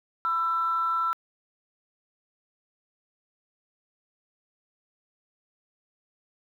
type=tone pair together; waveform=sine; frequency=1000.9 / 1336 Hz; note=B5 / E6; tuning=+23 / +23 cents; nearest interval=perfect fourth; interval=500 cents; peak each=-32 / -23 dBFS; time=0.25-1.13 s; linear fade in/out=0 ms; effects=tanh soft clip ceiling -17 dBFS + 10-bit